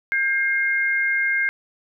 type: tone pair together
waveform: sine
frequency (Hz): 1600 / 2127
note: G6 / C7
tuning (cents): +35 / +28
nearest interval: perfect fourth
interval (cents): 493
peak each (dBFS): -21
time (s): 0.12-1.49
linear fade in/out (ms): 0
effects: none

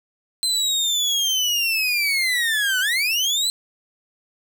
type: linear two-way sweep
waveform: 30% pulse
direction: down then up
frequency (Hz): 4100 to 1466 to 4100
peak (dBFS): -16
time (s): 0.43-3.5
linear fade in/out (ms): 0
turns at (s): 2.8
effects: none

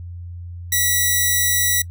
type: tone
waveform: 5% pulse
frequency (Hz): 1945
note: B6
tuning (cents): -27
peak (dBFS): -5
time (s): 0.72-1.82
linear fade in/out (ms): 5
effects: noise-tail reverb RT60 0.1 s tail -23 dB re dry + added 87 Hz sine -30 dBFS peak until 1.9 s

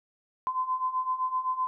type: beating tone pair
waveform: sine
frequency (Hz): 1021 / 1028.8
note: C6 / C6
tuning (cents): -43 / -30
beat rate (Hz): 7.8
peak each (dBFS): -32 / -28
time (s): 0.47-1.67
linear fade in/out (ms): 0
effects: none

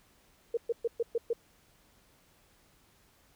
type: tone bursts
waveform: sine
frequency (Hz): 465.6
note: A#4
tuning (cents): -2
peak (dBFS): -26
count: 6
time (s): 0.54-1.332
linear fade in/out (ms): 5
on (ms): 32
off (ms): 120
effects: pink hiss -65 dBFS RMS until 3.35 s

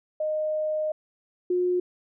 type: tone pair in turn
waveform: sine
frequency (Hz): 617 / 359.5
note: D#5 / F#4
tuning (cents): -15 / -50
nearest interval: major sixth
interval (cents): 935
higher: first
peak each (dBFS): -24 / -21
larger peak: second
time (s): 0.2-0.92 / 1.5-1.8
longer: first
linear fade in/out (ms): 5
effects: none

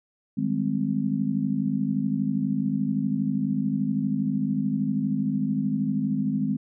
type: chord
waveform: sine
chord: Ab major seventh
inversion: second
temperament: just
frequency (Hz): 155.74 / 194.67 / 207.7 / 259.6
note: Eb3 / G3 / Ab3 / C4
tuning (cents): +2 / -12 / 0 / -13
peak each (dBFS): -30 / -32 / -26 / -27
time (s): 0.37-6.57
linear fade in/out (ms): 10
effects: none

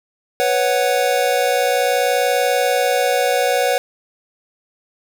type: chord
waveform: square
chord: B suspended second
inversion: none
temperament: equal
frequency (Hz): 493.9 / 554.4 / 740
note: B4 / C#5 / F#5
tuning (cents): 0 / 0 / 0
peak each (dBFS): -20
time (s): 0.4-3.78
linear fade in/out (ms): 0
effects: none

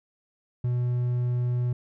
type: tone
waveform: triangle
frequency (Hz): 122.8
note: B2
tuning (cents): -9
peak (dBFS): -21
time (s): 0.64-1.73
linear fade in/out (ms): 5
effects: none

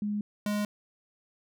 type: tone pair in turn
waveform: sine / square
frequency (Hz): 207.7 / 207.7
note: G#3 / G#3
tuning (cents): 0 / 0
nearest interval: unison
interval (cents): 0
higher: neither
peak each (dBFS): -28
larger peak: neither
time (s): 0.02-0.21 / 0.46-0.65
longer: neither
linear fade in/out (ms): 2
effects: none

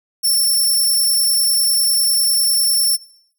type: tone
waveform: 15% pulse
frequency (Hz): 5410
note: E8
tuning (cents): +44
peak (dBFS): -8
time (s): 0.23-2.97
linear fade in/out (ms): 20
effects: noise-tail reverb RT60 0.6 s tail -18 dB re dry

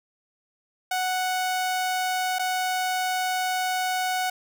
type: tone with dropouts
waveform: sawtooth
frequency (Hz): 740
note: F#5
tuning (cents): 0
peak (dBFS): -20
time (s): 0.91-4.3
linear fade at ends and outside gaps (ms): 5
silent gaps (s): 2.386-2.393
effects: none

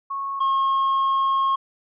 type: tone pair in turn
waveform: sine / triangle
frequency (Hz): 1099 / 1082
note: C#6 / C#6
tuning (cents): -15 / -42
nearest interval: unison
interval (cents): 27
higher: first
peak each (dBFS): -25 / -16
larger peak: second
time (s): 0.1-0.4 / 0.4-1.56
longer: second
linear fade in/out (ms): 10
effects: resampled to 8000 Hz

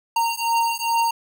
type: beating tone pair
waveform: square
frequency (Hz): 923 / 925.4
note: A#5 / A#5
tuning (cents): -17 / -13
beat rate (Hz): 2.4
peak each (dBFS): -23 / -23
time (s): 0.16-1.11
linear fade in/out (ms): 5
effects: none

